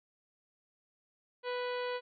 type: harmonic tone with a mistuned harmonic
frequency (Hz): 493.9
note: B4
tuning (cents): 0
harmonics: 1 / 2 / 3 / 4 / 5 / 6 / 7 / 8 / 9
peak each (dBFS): -35 / -41 / -45 / -47 / -49 / -51 / -52 / -53 / -54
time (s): 1.43-2.01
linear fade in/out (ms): 50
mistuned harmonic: 7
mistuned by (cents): -51
effects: none